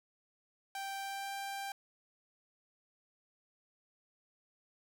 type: tone with pitch glide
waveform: sawtooth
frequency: 784 to 789.9 Hz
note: G5 to G5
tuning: 0 to +13 cents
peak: -35 dBFS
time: 0.75-1.72 s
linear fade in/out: 2 ms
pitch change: +13 cents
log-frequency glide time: 0.95-1.34 s
effects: none